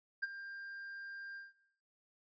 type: tone with ADSR envelope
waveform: triangle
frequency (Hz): 1594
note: G6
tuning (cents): +28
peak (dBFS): -30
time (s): 0.22-1.53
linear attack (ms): 15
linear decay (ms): 25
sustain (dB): -13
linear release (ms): 170
effects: noise-tail reverb RT60 0.8 s tail -19 dB re dry + resampled to 16000 Hz